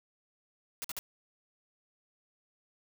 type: noise bursts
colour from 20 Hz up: white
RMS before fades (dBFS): -38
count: 3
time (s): 0.82-0.99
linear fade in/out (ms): 0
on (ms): 24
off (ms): 49
effects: none